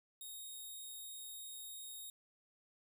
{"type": "tone", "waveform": "5% pulse", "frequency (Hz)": 3729, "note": "A#7", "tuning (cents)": 0, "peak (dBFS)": -39, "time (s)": [0.21, 2.1], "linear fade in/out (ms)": 2, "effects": ["13-bit"]}